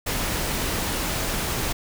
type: noise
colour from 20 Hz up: pink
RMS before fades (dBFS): -26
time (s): 0.06-1.73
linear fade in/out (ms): 10
effects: none